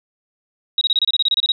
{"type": "tone bursts", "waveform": "sine", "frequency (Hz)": 3816, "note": "A#7", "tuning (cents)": 40, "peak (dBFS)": -13, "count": 13, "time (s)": [0.78, 1.52], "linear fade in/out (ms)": 2, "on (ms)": 32, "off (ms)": 27, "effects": []}